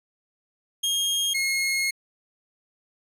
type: tone pair in turn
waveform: sawtooth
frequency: 3242 / 2159 Hz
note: G#7 / C#7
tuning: -42 / -46 cents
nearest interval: perfect fifth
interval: 704 cents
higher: first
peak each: -19 dBFS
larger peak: neither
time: 0.83-1.34 / 1.34-1.91 s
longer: second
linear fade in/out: 10 ms
effects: resampled to 32000 Hz